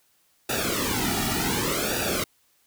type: noise with flanger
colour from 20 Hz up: pink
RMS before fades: -26 dBFS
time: 0.49-2.24 s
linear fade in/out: 5 ms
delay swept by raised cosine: 0.94 to 1.94 ms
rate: 0.67 Hz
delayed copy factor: -0.9
effects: white hiss -65 dBFS RMS until 2.66 s